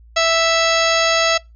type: harmonic tone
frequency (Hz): 659.3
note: E5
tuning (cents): 0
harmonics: 1 / 2 / 3 / 4 / 5 / 6 / 7 / 8 / 10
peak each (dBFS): -17 / -20 / -22 / -23 / -24 / -25 / -25 / -26 / -27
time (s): 0.16-1.38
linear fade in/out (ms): 10
effects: noise-tail reverb RT60 0.2 s tail -23 dB re dry + added 57 Hz sine -42 dBFS peak until 1.55 s